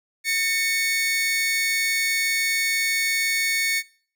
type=tone pair together; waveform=sawtooth; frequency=1812.6 / 2217 Hz; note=A#6 / C#7; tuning=-49 / 0 cents; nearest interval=minor third; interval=349 cents; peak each=-24 / -18 dBFS; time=0.24-3.83 s; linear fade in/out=50 ms; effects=noise-tail reverb RT60 0.5 s tail -23 dB re dry